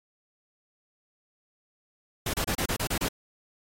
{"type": "noise bursts", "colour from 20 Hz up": "pink", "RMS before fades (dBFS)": -29, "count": 8, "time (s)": [2.26, 3.086], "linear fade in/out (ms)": 5, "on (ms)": 77, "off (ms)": 30, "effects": ["AAC 48 kbps"]}